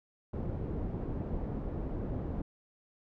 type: low-pass noise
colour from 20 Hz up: pink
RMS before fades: -36 dBFS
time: 0.33-2.42 s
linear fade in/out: 5 ms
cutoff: 450 Hz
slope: 12 dB/octave
effects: none